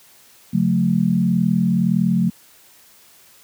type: chord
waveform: sine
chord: F# minor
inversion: second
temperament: equal with one note detuned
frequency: 138.59 / 180.35 / 220 Hz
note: C#3 / F#3 / A3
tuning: 0 / -44 / 0 cents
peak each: -23 / -17 / -19 dBFS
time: 0.53-2.3 s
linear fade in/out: 10 ms
effects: white hiss -50 dBFS RMS until 3.43 s + high-pass 60 Hz 12 dB/octave